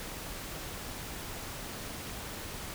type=noise; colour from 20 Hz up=pink; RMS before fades=-41 dBFS; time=0-2.74 s; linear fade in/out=0 ms; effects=none